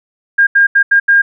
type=tone bursts at uneven times; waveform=sine; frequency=1613 Hz; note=G6; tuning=49 cents sharp; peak=-5 dBFS; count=5; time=0.38-0.47 / 0.55-0.67 / 0.75-0.83 / 0.91-1 / 1.08-1.22 s; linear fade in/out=10 ms; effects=none